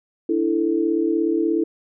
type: chord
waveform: sine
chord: D suspended second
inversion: none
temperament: just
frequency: 293.7 / 330.4 / 440.5 Hz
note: D4 / E4 / A4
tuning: 0 / +4 / +2 cents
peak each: -25 / -19 / -24 dBFS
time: 0.29-1.64 s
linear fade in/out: 5 ms
effects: none